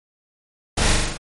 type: noise with echo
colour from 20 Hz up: pink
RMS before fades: -20 dBFS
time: 0.77-0.93 s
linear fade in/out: 10 ms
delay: 41 ms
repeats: 6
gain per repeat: -2 dB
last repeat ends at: 1.176 s
effects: MP3 48 kbps